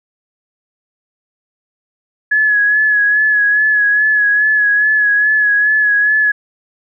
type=tone with vibrato; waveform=sine; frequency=1693 Hz; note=G#6; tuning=33 cents sharp; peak=-9 dBFS; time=2.31-6.32 s; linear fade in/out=10 ms; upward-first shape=sine; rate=2.4 Hz; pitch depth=34 cents each way; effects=none